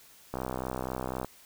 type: click train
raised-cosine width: 1 ms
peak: -19 dBFS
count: 59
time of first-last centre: 0.34-1.246 s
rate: 64 Hz
effects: white hiss -56 dBFS RMS until 1.45 s